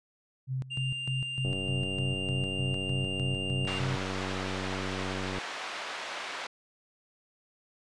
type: tone with tremolo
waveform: sine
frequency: 130.81 Hz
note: C3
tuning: in tune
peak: -29 dBFS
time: 0.47-4 s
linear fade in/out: 50 ms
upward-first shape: square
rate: 3.3 Hz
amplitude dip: 80%
type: tone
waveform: triangle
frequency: 2794 Hz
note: F7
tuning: in tune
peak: -32 dBFS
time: 0.7-3.8 s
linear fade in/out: 20 ms
type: click train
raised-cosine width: 2 ms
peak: -24 dBFS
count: 372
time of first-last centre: 1.45-5.384 s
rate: 94.3 Hz
type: band-pass noise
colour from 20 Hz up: pink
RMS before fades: -38 dBFS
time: 3.67-6.47 s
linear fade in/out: 5 ms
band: 750 to 3700 Hz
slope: 12 dB/octave
effects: resampled to 22050 Hz